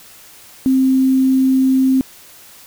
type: tone with quantisation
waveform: sine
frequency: 263 Hz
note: C4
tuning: 9 cents sharp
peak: -10 dBFS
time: 0.66-2.01 s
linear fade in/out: 0 ms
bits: 6
effects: white hiss -42 dBFS RMS until 2.66 s